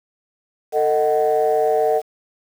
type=chord; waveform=sine; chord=D# diminished; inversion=second; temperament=just; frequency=448 / 622.3 / 746.7 Hz; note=A4 / D#5 / F#5; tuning=+31 / 0 / +16 cents; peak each=-17 / -19 / -19 dBFS; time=0.72-2.02 s; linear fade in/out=50 ms; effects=tanh soft clip ceiling -8 dBFS + 7-bit